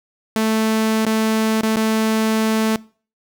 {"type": "tone with dropouts", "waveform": "sawtooth", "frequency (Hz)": 220, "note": "A3", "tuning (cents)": 0, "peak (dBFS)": -12, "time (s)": [0.36, 2.76], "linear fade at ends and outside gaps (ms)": 0, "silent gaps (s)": [[1.052, 1.066], [1.611, 1.632], [1.76, 1.768]], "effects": ["noise-tail reverb RT60 0.4 s tail -22 dB re dry"]}